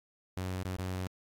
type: tone with dropouts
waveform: sawtooth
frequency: 92.5 Hz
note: F#2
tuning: in tune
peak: -30 dBFS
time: 0.37-1.07 s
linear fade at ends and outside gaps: 0 ms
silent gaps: 0.632-0.65 / 0.764-0.787 s
effects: AAC 64 kbps